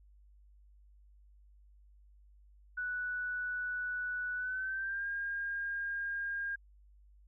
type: tone with pitch glide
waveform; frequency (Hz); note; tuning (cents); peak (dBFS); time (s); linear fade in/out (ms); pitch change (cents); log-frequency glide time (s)
sine; 1480 to 1614; F#6 to G#6; 0 to -50; -34; 2.77-6.56; 10; +150; 4.35-5.07
effects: added 50 Hz sine -58 dBFS peak until 7.27 s